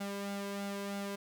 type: tone with flanger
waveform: sawtooth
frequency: 200 Hz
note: G3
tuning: 35 cents sharp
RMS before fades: -39 dBFS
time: 0-1.16 s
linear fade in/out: 10 ms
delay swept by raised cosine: 1.4 to 1.93 ms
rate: 3.1 Hz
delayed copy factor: +0.55
effects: none